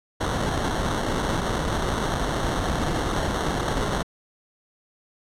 pink noise with sample-and-hold, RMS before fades -25 dBFS, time 0.2-4.03 s, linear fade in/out 10 ms, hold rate 2450 Hz, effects low-pass 9000 Hz 12 dB/octave

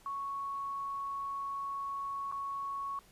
sine tone with dropouts, 1108.7 Hz, C#6, in tune, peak -35 dBFS, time 0.06-2.99 s, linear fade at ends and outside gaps 1 ms, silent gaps 2.315-2.323 s, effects pink hiss -62 dBFS RMS until 3.11 s + resampled to 32000 Hz

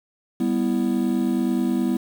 triangle chord, E minor, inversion first, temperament just, 197.78 / 247.2 / 329.6 Hz, G3 / B3 / E4, +16 / +2 / 0 cents, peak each -23 / -20 / -23 dBFS, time 0.4-1.97 s, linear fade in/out 5 ms, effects 7-bit

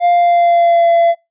triangle tone with pitch glide, 700 to 678.9 Hz, F5 to F5, +4 to -49 cents, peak -6 dBFS, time 0-1.15 s, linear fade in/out 50 ms, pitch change -53 cents, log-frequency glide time 0.11-0.89 s, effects noise-tail reverb RT60 0.2 s tail -21 dB re dry + resampled to 8000 Hz

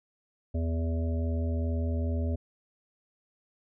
harmonic tone with a mistuned harmonic, 82.41 Hz, E2, in tune, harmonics 1 / 3 / 5 / 7 / 8, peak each -27 / -35 / -42 / -41 / -46 dBFS, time 0.54-2.36 s, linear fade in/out 10 ms, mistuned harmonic 1, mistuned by -34 cents, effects none

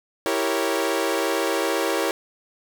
sawtooth chord, E diminished seventh, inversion none, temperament equal, 329.6 / 392 / 466.2 / 554.4 Hz, E4 / G4 / Bb4 / Db5, 0 / 0 / 0 / 0 cents, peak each -23 dBFS, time 0.26-2.11 s, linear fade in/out 0 ms, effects 8-bit

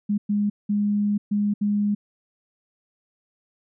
sine tone bursts at uneven times, 206 Hz, G#3, 14 cents flat, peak -19 dBFS, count 5, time 0.09-0.18 / 0.29-0.5 / 0.69-1.18 / 1.31-1.54 / 1.61-1.95 s, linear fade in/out 10 ms, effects none

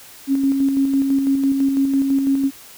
sine tone with tremolo, 273.2 Hz, C#4, 25 cents flat, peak -13 dBFS, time 0.27-2.51 s, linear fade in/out 50 ms, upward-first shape square, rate 6 Hz, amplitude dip 35%, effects white hiss -42 dBFS RMS until 2.77 s

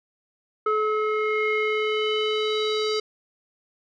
square tone with low-pass filter sweep, 429.4 Hz, A4, 42 cents flat, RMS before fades -24 dBFS, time 0.66-3 s, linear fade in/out 5 ms, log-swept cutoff 1400 to 4700 Hz, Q 4.4, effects none

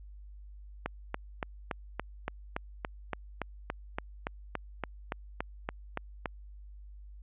click train, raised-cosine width 0.5 ms, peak -17 dBFS, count 20, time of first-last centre 0.86-6.258 s, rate 3.52 Hz, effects added 50 Hz sine -46 dBFS peak until 7.22 s + resampled to 8000 Hz

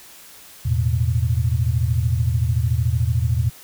sine chord, E suspended fourth, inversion none, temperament equal, 82.41 / 110 / 123.47 Hz, E2 / A2 / B2, 0 / 0 / 0 cents, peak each -21 dBFS, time 0.65-3.5 s, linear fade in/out 10 ms, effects white hiss -44 dBFS RMS until 3.63 s

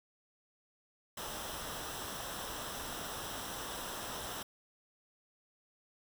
pink noise with comb filter, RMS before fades -42 dBFS, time 1.17-4.43 s, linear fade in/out 5 ms, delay 0.44 ms, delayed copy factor -0.6, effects none

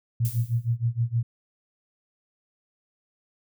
sine tone with tremolo, 117.4 Hz, A#2, 13 cents sharp, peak -19 dBFS, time 0.2-1.23 s, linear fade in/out 5 ms, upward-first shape sine, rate 6.4 Hz, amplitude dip 95%
violet noise with exponential decay, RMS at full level -33 dBFS, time 0.25-0.76 s, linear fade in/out 0 ms, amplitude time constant 110 ms
effects none

